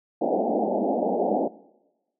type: band-pass noise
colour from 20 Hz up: white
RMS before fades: -24 dBFS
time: 0.21-1.48 s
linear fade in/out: 10 ms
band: 190 to 810 Hz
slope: 96 dB/octave
effects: noise-tail reverb RT60 1.0 s tail -20 dB re dry